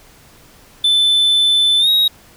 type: tone with pitch glide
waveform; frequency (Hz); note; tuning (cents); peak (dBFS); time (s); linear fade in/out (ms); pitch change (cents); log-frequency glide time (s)
triangle; 3520 to 3794; A7 to A#7; 0 to +30; -9; 0.84-2.08; 5; +130; 1.79-1.89
effects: pink hiss -46 dBFS RMS until 2.36 s